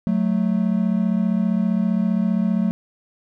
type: tone pair together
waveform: triangle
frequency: 184.82 / 220 Hz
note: F#3 / A3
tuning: -2 / 0 cents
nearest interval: minor third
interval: 302 cents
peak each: -18 dBFS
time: 0.07-2.71 s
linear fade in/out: 0 ms
effects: none